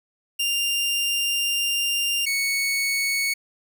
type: tone pair in turn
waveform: sawtooth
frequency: 2794 / 2218 Hz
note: F7 / C#7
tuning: 0 / 0 cents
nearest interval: major third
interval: 400 cents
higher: first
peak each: -18 dBFS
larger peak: neither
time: 0.39-2.26 / 2.26-3.34 s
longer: first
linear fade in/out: 10 ms
effects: none